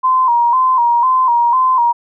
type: tone with vibrato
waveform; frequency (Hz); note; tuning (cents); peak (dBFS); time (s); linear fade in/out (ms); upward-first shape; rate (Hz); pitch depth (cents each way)
sine; 987.8; B5; 0; -9; 0.03-1.93; 20; square; 2; 74
effects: none